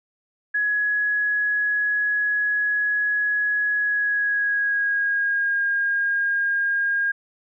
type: tone with pitch glide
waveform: sine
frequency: 1679 to 1619.9 Hz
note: G#6 to G#6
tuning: +18 to -44 cents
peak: -19 dBFS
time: 0.54-7.12 s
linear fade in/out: 10 ms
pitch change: -62 cents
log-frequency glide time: 3.76-5.62 s
effects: none